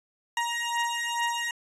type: beating tone pair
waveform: 20% pulse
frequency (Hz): 941 / 943.3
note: A#5 / A#5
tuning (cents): +16 / +20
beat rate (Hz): 2.3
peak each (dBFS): -25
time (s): 0.37-1.51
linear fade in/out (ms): 2
effects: resampled to 24000 Hz